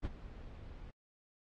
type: noise with ADSR envelope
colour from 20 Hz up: brown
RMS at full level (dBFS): -35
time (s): 0.02-0.91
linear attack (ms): 32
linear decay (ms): 30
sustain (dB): -14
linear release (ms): 9
effects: low-pass 4000 Hz 12 dB/octave + AAC 48 kbps